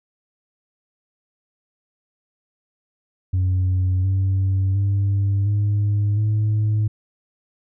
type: tone with pitch steps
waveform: sine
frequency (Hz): 92.5 / 95.87 / 99.37 / 102.99 / 106.75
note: F#2 / G2 / G2 / G#2 / G#2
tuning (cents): 0 / -38 / +24 / -14 / +48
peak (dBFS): -14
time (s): 3.33-6.88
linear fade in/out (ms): 10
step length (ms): 710
effects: tanh soft clip ceiling -15 dBFS